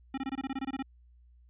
square tone bursts, 268.2 Hz, C4, 43 cents sharp, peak -32 dBFS, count 12, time 0.14-0.826 s, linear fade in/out 5 ms, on 37 ms, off 22 ms, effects added 60 Hz sine -56 dBFS peak until 1.49 s + resampled to 8000 Hz

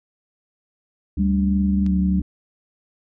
harmonic tone, 73 Hz, D2, 10 cents flat, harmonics 1 / 3 / 4, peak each -23 / -33 / -30 dBFS, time 1.17-2.22 s, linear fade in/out 5 ms
sine tone with pitch glide, 196 to 187.15 Hz, G3 to F#3, 0 to +20 cents, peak -17 dBFS, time 1.19-2.2 s, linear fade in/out 5 ms, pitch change -80 cents, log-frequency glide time 1.83-1.91 s
click, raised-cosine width 0.2 ms, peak -25 dBFS, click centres 1.864 s
effects none

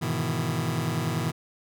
sawtooth chord, E major seventh, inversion first, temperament just, 103.01 / 123.61 / 154.51 / 164.81 Hz, G#2 / B2 / D#3 / E3, -14 / +2 / -12 / 0 cents, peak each -30 / -26 / -27 / -26 dBFS, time 0.01-1.32 s, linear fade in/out 20 ms, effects none

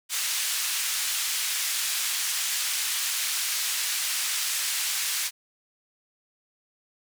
white band-pass noise, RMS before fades -28 dBFS, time 0.09-5.31 s, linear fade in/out 50 ms, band 1700 to 10000 Hz, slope 12 dB/octave, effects none

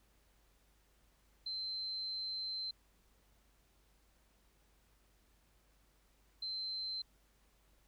sine tone bursts at uneven times, 4100 Hz, C8, 36 cents flat, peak -38 dBFS, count 2, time 1.46-2.71 / 6.42-7.02 s, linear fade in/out 5 ms, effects added 50 Hz sine -70 dBFS peak until 7.87 s + pink hiss -73 dBFS RMS until 7.87 s

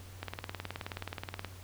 click train, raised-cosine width 0.3 ms, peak -21 dBFS, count 24, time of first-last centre 0.23-1.447 s, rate 18.9 Hz, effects added 92 Hz sine -47 dBFS peak until 1.63 s + pink hiss -54 dBFS RMS until 1.63 s

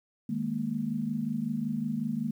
sine chord, D# suspended fourth, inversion none, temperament equal, 155.56 / 207.7 / 233.1 Hz, D#3 / G#3 / A#3, 0 / 0 / 0 cents, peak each -36 / -33 / -31 dBFS, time 0.29-2.31 s, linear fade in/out 5 ms, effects 10-bit

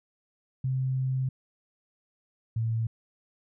sine tone pair in turn, 130.81 / 113.25 Hz, C3 / A#2, 0 / -50 cents, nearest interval major second, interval 250 cents, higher first, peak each -25 dBFS, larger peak neither, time 0.64-1.29 / 2.56-2.87 s, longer first, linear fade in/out 5 ms, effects none

